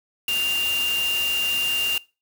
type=tone in noise; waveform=sine; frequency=2794 Hz; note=F7; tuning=in tune; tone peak=-21 dBFS; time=0.28-1.98 s; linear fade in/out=2 ms; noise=white; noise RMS=-31 dBFS; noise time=0.28-1.98 s; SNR=+7 dB; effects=noise-tail reverb RT60 0.3 s tail -22 dB re dry